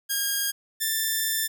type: tone pair in turn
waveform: 5% pulse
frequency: 1625 / 1774.8 Hz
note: G#6 / A6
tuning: -38 / +14 cents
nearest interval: major second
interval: 152 cents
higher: second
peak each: -13 dBFS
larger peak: neither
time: 0.09-0.52 / 0.8-1.48 s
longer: second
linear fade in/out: 20 ms
effects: none